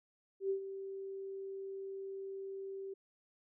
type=tone with ADSR envelope; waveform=sine; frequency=388.8 Hz; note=G4; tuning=14 cents flat; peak=-30 dBFS; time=0.4-2.94 s; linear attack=100 ms; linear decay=97 ms; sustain=-11 dB; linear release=9 ms; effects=none